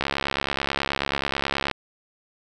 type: click train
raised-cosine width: 0.3 ms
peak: -7 dBFS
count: 119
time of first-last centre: 0.01-1.713 s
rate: 69.3 Hz
effects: none